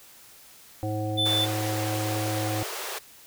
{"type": "harmonic tone", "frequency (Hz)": 106.6, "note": "G#2", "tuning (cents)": 46, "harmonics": [1, 3, 5, 7], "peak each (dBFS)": [-29, -32, -34, -35], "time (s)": [0.83, 2.63], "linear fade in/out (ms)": 0}
{"type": "tone", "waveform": "triangle", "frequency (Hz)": 3520, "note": "A7", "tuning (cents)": 0, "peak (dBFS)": -21, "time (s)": [1.17, 1.46], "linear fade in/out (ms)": 20}
{"type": "high-pass noise", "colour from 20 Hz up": "pink", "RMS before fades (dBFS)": -34, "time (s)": [1.25, 2.99], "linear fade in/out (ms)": 10, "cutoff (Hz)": 360, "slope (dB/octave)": 96}
{"effects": ["white hiss -51 dBFS RMS until 3.26 s"]}